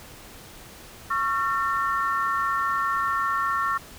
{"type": "tone cluster", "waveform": "sine", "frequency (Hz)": [1106, 1361, 1813], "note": ["C#6", "F6", "A#6"], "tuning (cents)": [-4, -45, -49], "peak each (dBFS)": [-25, -26, -30], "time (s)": [1.1, 3.78], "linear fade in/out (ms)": 10, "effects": ["pink hiss -45 dBFS RMS until 3.98 s"]}